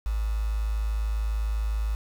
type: tone with quantisation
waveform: sine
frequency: 53.7 Hz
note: A1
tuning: 41 cents flat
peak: -24 dBFS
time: 0.06-1.95 s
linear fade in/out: 0 ms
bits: 7
effects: none

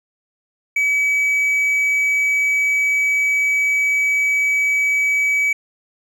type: tone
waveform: triangle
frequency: 2282 Hz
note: C#7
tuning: 50 cents sharp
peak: -13 dBFS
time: 0.76-5.53 s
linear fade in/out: 5 ms
effects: none

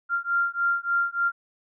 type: beating tone pair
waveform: sine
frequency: 1388 / 1391.4 Hz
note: F6 / F6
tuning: -11 / -7 cents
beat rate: 3.4 Hz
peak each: -25 dBFS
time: 0.09-1.32 s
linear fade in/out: 50 ms
effects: none

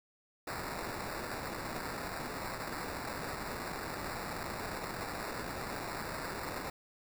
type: noise with sample-and-hold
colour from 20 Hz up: violet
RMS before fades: -40 dBFS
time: 0.47-6.7 s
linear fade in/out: 5 ms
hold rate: 3150 Hz
effects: none

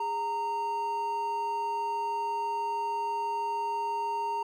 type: tone pair together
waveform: triangle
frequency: 411.2 / 923.1 Hz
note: G#4 / A#5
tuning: -17 / -17 cents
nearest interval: octave + major second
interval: 1400 cents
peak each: -37 / -27 dBFS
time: 0-4.43 s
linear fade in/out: 5 ms
effects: none

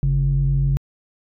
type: tone pair together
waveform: sine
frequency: 48.97 / 138.5 Hz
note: G1 / C#3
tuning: -1 / -1 cents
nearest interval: octave + tritone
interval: 1800 cents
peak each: -19 / -16 dBFS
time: 0.03-0.77 s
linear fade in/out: 0 ms
effects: tanh soft clip ceiling -10 dBFS

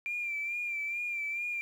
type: tone with vibrato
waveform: sine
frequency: 2371 Hz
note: D7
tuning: 16 cents sharp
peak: -31 dBFS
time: 0.06-1.61 s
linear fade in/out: 0 ms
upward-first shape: sine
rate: 2.3 Hz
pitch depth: 45 cents each way
effects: tanh soft clip ceiling -27 dBFS + 10-bit

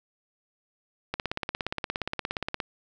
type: click train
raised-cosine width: 0.3 ms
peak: -13 dBFS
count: 26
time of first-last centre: 1.14-2.602 s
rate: 17.1 Hz
effects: none

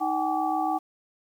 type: tone cluster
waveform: sine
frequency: 313.9 / 759 / 826 / 1154 Hz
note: D#4 / F#5 / G#5 / D6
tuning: +15 / +44 / -10 / -31 cents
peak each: -30 / -26 / -30 / -33 dBFS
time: 0-0.79 s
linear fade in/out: 20 ms
effects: 9-bit

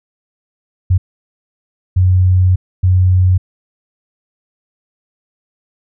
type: tone bursts at uneven times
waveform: sine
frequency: 91.9 Hz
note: F#2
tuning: 11 cents flat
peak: -7 dBFS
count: 3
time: 0.9-0.98 / 1.96-2.56 / 2.83-3.38 s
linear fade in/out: 10 ms
effects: none

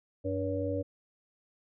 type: harmonic tone with a mistuned harmonic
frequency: 96.3 Hz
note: G2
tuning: 30 cents flat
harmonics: 1 / 3 / 5 / 6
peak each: -35 / -35 / -35 / -35 dBFS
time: 0.24-0.83 s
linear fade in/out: 20 ms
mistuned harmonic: 6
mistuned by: -37 cents
effects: none

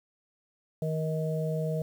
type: harmonic tone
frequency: 157.7 Hz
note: D#3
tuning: 24 cents sharp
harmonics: 1 / 3 / 4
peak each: -29 / -34 / -35 dBFS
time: 0.82-1.82 s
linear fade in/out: 2 ms
effects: 9-bit

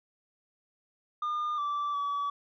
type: tone with pitch steps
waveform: sine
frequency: 1211 / 1164 / 1143 Hz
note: D#6 / D6 / D6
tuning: -47 / -16 / -47 cents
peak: -26 dBFS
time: 1.22-2.3 s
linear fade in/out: 5 ms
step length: 360 ms
effects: tanh soft clip ceiling -28 dBFS

